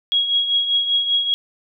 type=tone with tremolo; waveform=sine; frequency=3308 Hz; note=G#7; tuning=8 cents flat; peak=-13 dBFS; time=0.12-1.34 s; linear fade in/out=0 ms; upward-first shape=triangle; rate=5.1 Hz; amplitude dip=65%; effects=none